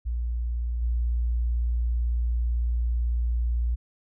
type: tone with level steps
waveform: sine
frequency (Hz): 59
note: A#1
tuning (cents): +22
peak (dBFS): -25 / -22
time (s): 0.05-3.76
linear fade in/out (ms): 20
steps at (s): 0.81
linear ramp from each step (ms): 20
effects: none